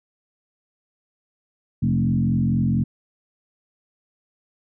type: tone with frequency modulation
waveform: sine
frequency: 174.61 Hz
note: F3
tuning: in tune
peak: -17 dBFS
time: 1.82-2.84 s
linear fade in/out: 10 ms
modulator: 44.2 Hz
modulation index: 1.7
effects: none